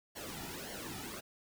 pink noise with flanger, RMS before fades -44 dBFS, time 0.15-1.21 s, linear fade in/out 20 ms, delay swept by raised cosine 0.8 to 1.9 ms, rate 1.8 Hz, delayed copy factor -0.75, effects none

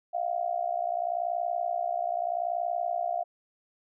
sine tone with amplitude modulation, 695 Hz, F5, 9 cents flat, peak -23 dBFS, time 0.13-3.24 s, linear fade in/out 20 ms, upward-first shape sine, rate 60.8 Hz, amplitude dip 90%, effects none

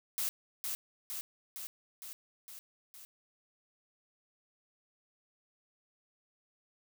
blue noise with echo, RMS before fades -34 dBFS, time 0.18-0.29 s, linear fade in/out 0 ms, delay 460 ms, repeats 6, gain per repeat -3 dB, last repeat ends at 3.05 s, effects none

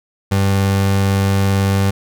30% pulse tone, 97.9 Hz, G2, 2 cents flat, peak -10 dBFS, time 0.31-1.91 s, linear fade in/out 10 ms, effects none

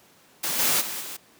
white noise with level steps, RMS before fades -27 / -22 / -32 / -36 dBFS, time 0.43-1.17 s, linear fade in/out 10 ms, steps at 0.58 / 0.8 / 1 s, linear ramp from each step 20 ms, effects pink hiss -56 dBFS RMS until 1.39 s + high-pass 150 Hz 12 dB/octave

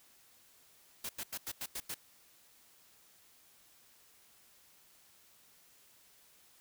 white noise bursts, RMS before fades -40 dBFS, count 7, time 1.04-1.944 s, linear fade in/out 5 ms, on 52 ms, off 90 ms, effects white hiss -64 dBFS RMS until 6.6 s

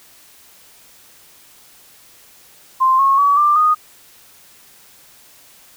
sine tone with pitch steps, 1046.5 / 1090.9 / 1137.3 / 1185.6 / 1235.9 Hz, C6 / C#6 / C#6 / D6 / D#6, 0 / -28 / +44 / +16 / -12 cents, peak -10 dBFS, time 2.8-3.75 s, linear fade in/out 20 ms, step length 190 ms, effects white hiss -47 dBFS RMS until 5.76 s

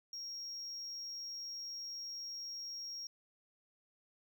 triangle tone, 5588 Hz, F8, in tune, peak -40 dBFS, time 0.13-3.07 s, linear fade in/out 2 ms, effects tanh soft clip ceiling -36 dBFS + 13-bit

